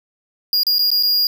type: tone with dropouts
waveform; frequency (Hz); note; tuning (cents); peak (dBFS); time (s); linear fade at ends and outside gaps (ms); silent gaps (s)
square; 4845; D#8; -47; -14; 0.53-1.27; 1; 0.633-0.667 / 0.784-0.792 / 0.904-0.915 / 1.027-1.033
effects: none